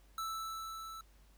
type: tone with level ramp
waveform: square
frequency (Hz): 1318.5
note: E6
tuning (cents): 0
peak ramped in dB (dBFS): -37 to -46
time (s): 0.18-1.01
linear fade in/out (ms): 2
effects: added 50 Hz sine -61 dBFS peak until 1.37 s + pink hiss -69 dBFS RMS until 1.37 s